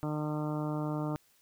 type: harmonic tone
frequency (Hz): 151.3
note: D#3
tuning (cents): -48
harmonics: 1 / 2 / 3 / 4 / 5 / 6 / 7 / 8 / 9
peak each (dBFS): -34 / -35 / -44 / -41 / -46 / -45 / -49 / -46 / -52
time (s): 0.03-1.16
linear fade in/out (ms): 0
effects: white hiss -67 dBFS RMS until 1.41 s